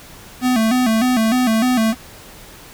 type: tone with vibrato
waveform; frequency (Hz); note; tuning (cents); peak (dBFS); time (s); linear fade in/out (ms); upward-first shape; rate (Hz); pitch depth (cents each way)
square; 236.7; A#3; +27; -14; 0.41-1.95; 50; square; 3.3; 110
effects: pink hiss -40 dBFS RMS until 2.73 s